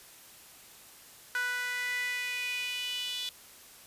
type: tone with high-pass filter sweep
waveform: sawtooth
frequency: 493.9 Hz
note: B4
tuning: in tune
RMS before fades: -34 dBFS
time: 1.35-3.29 s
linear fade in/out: 0 ms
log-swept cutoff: 1500 to 3400 Hz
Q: 5.7
effects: white hiss -53 dBFS RMS until 3.86 s + resampled to 32000 Hz